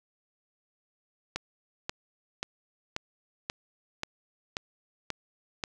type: click train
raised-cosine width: 0.2 ms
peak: -14 dBFS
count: 9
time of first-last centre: 1.36-5.638 s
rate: 1.87 Hz
effects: none